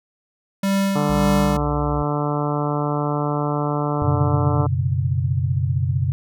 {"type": "tone with tremolo", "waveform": "square", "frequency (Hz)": 196, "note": "G3", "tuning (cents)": 0, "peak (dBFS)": -17, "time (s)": [0.63, 1.57], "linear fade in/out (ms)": 5, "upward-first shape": "sine", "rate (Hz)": 1.8, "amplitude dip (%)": 45}
{"type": "harmonic tone", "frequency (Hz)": 147, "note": "D3", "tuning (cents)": 2, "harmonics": [1, 2, 3, 4, 5, 6, 7, 8, 9], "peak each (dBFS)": [-23, -26, -28, -29, -30, -31, -31, -32, -33], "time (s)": [0.95, 4.67], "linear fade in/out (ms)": 10}
{"type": "tone", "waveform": "sine", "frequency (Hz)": 62.4, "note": "B1", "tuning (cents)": 19, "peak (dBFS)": -25, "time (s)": [1.09, 2.03], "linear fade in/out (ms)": 10}
{"type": "chord", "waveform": "sine", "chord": "F# suspended fourth", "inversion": "none", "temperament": "just", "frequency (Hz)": [92.5, 123.33, 138.75], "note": ["F#2", "B2", "C#3"], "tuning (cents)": [0, -2, 2], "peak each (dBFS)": -22, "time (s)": [4.02, 6.12], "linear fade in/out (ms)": 0}
{"effects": []}